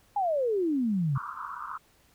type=exponential sweep; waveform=sine; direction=down; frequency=841 to 128.2 Hz; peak=-24 dBFS; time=0.16-1.18 s; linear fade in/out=5 ms
type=band-pass noise; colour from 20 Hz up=white; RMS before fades=-38 dBFS; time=1.15-1.78 s; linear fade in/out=10 ms; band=980 to 1400 Hz; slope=96 dB/octave
effects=pink hiss -63 dBFS RMS until 2.14 s